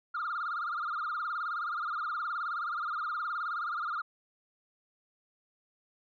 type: tone with vibrato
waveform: sine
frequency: 1300 Hz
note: E6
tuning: 24 cents flat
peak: -30 dBFS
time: 0.14-4.02 s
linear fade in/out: 10 ms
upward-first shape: sine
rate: 19 Hz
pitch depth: 160 cents each way
effects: tanh soft clip ceiling -29 dBFS

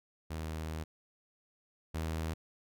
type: tone pair in turn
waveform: sawtooth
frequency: 79.2 / 80.12 Hz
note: D#2 / E2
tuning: +31 / -49 cents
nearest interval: unison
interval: 20 cents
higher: second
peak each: -33 / -30 dBFS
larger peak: second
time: 0.3-0.84 / 1.94-2.34 s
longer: first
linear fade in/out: 10 ms
effects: none

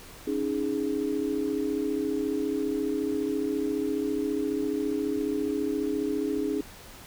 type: chord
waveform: sine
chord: C# suspended second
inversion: none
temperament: just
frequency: 277.2 / 311.8 / 415.8 Hz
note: C#4 / D#4 / G#4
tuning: 0 / +4 / +2 cents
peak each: -30 dBFS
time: 0.27-6.61 s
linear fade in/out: 5 ms
effects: pink hiss -47 dBFS RMS until 7.06 s

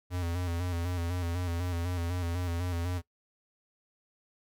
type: tone with vibrato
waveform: square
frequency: 87.31 Hz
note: F2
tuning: in tune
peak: -31 dBFS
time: 0.1-3.02 s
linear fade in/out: 50 ms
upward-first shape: square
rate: 4 Hz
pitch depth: 48 cents each way
effects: noise-tail reverb RT60 0.1 s tail -19 dB re dry

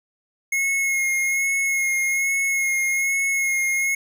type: tone with vibrato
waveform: square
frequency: 2164 Hz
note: C#7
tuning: 42 cents flat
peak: -20 dBFS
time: 0.52-3.95 s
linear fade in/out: 5 ms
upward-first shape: sine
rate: 1.2 Hz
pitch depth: 20 cents each way
effects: none

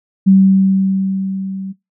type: tone with level ramp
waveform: sine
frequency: 192.2 Hz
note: G3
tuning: 34 cents flat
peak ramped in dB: -4 to -23 dBFS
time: 0.26-1.73 s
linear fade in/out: 20 ms
effects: noise-tail reverb RT60 0.2 s tail -21 dB re dry

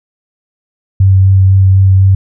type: tone with vibrato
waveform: sine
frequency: 95.7 Hz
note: G2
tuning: 41 cents flat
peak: -3 dBFS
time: 1-2.15 s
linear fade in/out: 5 ms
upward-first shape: sine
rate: 4 Hz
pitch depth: 13 cents each way
effects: none

